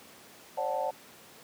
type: chord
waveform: sine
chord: D dominant seventh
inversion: third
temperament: equal with one note detuned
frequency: 537 / 587.3 / 740 / 880 Hz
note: C5 / D5 / F#5 / A5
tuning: +45 / 0 / 0 / 0 cents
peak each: -34 dBFS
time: 0.57-0.91 s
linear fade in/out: 10 ms
effects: pink hiss -52 dBFS RMS until 1.43 s + high-pass 200 Hz 12 dB/octave